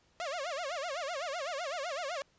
sawtooth tone with vibrato, 622.3 Hz, D#5, in tune, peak -31 dBFS, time 0.2-2.22 s, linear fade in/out 0 ms, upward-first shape sine, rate 7.9 Hz, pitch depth 260 cents each way, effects pink hiss -69 dBFS RMS until 2.38 s + resampled to 16000 Hz

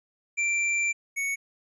square tone pair in turn, 2354 / 2222 Hz, D7 / C#7, +3 / +4 cents, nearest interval minor second, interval 99 cents, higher first, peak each -24 / -27 dBFS, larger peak first, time 0.37-0.93 / 1.16-1.36 s, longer first, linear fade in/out 20 ms, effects resampled to 24000 Hz

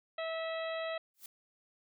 harmonic tone, 650 Hz, E5, 24 cents flat, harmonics 1 / 2 / 3 / 4 / 5 / 6, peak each -36 / -44 / -44 / -48 / -49 / -49 dBFS, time 0.18-0.98 s, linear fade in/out 5 ms
blue noise with exponential growth, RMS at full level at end -43 dBFS, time 1.14-1.26 s, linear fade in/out 2 ms, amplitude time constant 24 ms
effects none

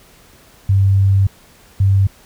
sine tone bursts at uneven times, 97.6 Hz, G2, 7 cents flat, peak -9 dBFS, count 2, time 0.69-1.27 / 1.8-2.07 s, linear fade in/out 5 ms, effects pink hiss -47 dBFS RMS until 2.25 s

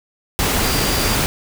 sine tone in noise, 4744 Hz, D8, 17 cents sharp, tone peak -27 dBFS, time 0.63-1.15 s, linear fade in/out 0 ms, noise pink, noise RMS -18 dBFS, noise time 0.39-1.26 s, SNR -12 dB, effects none

